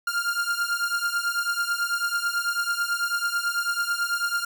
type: beating tone pair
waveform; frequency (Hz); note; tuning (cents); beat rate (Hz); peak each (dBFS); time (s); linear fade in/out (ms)
45% pulse; 1396.9 / 1406; F6 / F6; 0 / +11; 9.1; -27; 0.07-4.45; 5
effects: none